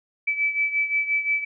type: beating tone pair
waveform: sine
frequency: 2305 / 2310.7 Hz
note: D7 / D7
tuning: -33 / -29 cents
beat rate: 5.7 Hz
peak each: -22 / -27 dBFS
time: 0.27-1.45 s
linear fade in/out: 10 ms
effects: none